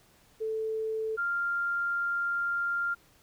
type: tone pair in turn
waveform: sine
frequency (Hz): 440 / 1394.4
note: A4 / F6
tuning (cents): 0 / -3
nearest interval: octave + minor sixth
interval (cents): 1997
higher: second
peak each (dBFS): -29 / -27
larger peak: second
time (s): 0.4-1.17 / 1.17-2.95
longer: second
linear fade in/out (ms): 20
effects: pink hiss -62 dBFS RMS until 3.22 s